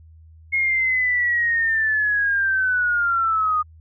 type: linear sweep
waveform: sine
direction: down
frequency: 2161 to 1225 Hz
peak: -17 dBFS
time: 0.52-3.63 s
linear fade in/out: 20 ms
effects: added 80 Hz sine -44 dBFS peak until 3.8 s